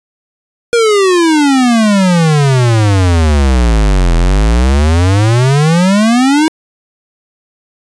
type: exponential two-way sweep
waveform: square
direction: down then up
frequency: 480 to 41.2 to 322.5 Hz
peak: -7 dBFS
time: 0.73-6.48 s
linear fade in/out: 0 ms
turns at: 4.15 s
effects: resampled to 22050 Hz